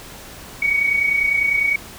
sine tone pair together, 2217 / 2247 Hz, C#7 / C#7, 0 / +23 cents, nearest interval unison, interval 23 cents, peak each -23 / -16 dBFS, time 0.62-1.76 s, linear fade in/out 5 ms, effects pink hiss -38 dBFS RMS until 1.98 s

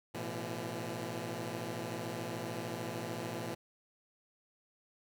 10% pulse chord, A suspended second, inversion none, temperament equal with one note detuned, 110 / 123.47 / 168.86 Hz, A2 / B2 / E3, 0 / 0 / +42 cents, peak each -34 dBFS, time 0.14-3.55 s, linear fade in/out 10 ms, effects none

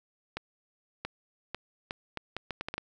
accelerating click train, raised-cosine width 0.3 ms, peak -18 dBFS, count 11, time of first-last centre 0.37-2.78 s, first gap 680 ms, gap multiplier 0.73, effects none

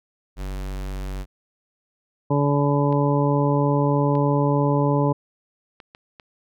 square tone, 47.64 Hz, G1, 49 cents flat, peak -28 dBFS, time 0.36-1.26 s, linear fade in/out 50 ms
harmonic tone, 143.2 Hz, D3, 43 cents flat, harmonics 1 / 2 / 3 / 4 / 6 / 7, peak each -20 / -23 / -25 / -26 / -28 / -28 dBFS, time 2.3-5.13 s, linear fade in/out 10 ms
clicks, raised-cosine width 0.3 ms, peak -26 dBFS, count 5, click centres 2.926 / 4.153 / 5.802 / 5.949 / 6.198 s
effects none

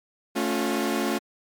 sawtooth chord, A augmented, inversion none, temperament equal with one note detuned, 220 / 277.2 / 355.7 Hz, A3 / C#4 / E#4, 0 / 0 / +32 cents, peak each -24 dBFS, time 0.35-1.19 s, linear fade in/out 20 ms, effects MP3 96 kbps

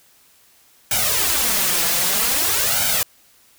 white noise with flanger, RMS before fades -19 dBFS, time 0.91-3.03 s, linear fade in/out 2 ms, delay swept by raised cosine 1.3 to 5.9 ms, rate 0.52 Hz, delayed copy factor +0.8, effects white hiss -54 dBFS RMS until 3.58 s

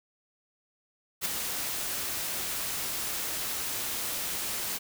white noise with ADSR envelope, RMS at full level -27 dBFS, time 1.21-4.79 s, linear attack 46 ms, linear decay 6 ms, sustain -6 dB, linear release 25 ms, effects none

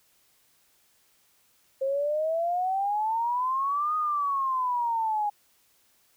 sine exponential two-way sweep, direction up then down, 530 to 1247 to 821 Hz, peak -24 dBFS, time 1.81-5.3 s, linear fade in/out 10 ms, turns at 3.96 s, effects white hiss -65 dBFS RMS until 6.16 s

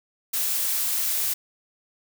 blue noise, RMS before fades -25 dBFS, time 0.33-1.34 s, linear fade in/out 10 ms, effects none

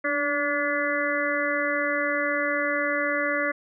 harmonic tone with a mistuned harmonic, 288 Hz, D4, 34 cents flat, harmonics 1 / 2 / 4 / 5 / 6 / 7, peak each -32 / -28 / -32 / -31 / -29 / -29 dBFS, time 0.04-3.52 s, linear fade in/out 10 ms, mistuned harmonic 1, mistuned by +37 cents, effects none

